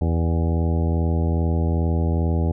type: harmonic tone with a mistuned harmonic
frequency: 82.41 Hz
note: E2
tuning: in tune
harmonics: 1 / 2 / 3 / 4 / 5 / 6 / 7 / 9 / 10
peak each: -19 / -25 / -29 / -31 / -33 / -35 / -36 / -38 / -39 dBFS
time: 0.01-2.52 s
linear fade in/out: 5 ms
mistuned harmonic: 7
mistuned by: +51 cents
effects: none